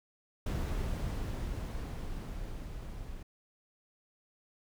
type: noise with level ramp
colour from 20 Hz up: brown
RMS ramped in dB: -32 to -44 dBFS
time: 0.46-3.23 s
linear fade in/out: 5 ms
effects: none